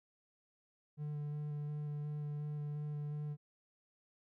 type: tone with vibrato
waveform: triangle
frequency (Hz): 148.2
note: D3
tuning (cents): +16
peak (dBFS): -36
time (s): 0.97-3.37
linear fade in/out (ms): 50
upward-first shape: square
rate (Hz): 2.8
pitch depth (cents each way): 10
effects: none